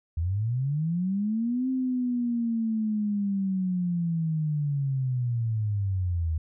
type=linear two-way sweep; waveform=sine; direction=up then down; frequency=77.78 to 262 to 77.78 Hz; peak=-24 dBFS; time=0.17-6.38 s; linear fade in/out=5 ms; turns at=1.69 s; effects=none